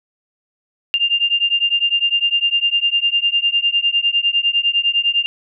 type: beating tone pair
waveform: sine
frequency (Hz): 2794 / 2803.9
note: F7 / F7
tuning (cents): 0 / +6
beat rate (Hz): 9.9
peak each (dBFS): -17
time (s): 0.94-5.26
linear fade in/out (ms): 0
effects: none